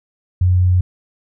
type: tone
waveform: sine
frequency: 90.7 Hz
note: F#2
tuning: 34 cents flat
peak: -10 dBFS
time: 0.41-0.81 s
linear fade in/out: 5 ms
effects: none